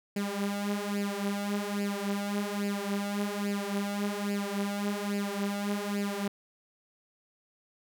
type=tone with flanger; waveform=sawtooth; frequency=202.5 Hz; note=G#3; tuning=43 cents flat; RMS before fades=-32 dBFS; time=0.16-6.28 s; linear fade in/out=5 ms; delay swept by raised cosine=0.41 to 6.41 ms; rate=1.2 Hz; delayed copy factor=+0.75; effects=none